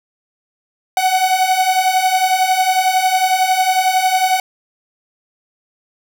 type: beating tone pair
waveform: 45% pulse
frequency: 740 / 751 Hz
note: F#5 / F#5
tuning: 0 / +26 cents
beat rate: 11 Hz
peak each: -18 / -14 dBFS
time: 0.97-4.4 s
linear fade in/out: 2 ms
effects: none